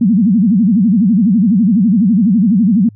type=tone with vibrato; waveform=sine; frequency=207.7 Hz; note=G#3; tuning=in tune; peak=-7 dBFS; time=0.01-2.89 s; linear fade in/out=5 ms; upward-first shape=sine; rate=12 Hz; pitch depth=270 cents each way; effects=added 104 Hz sine -36 dBFS peak until 2.95 s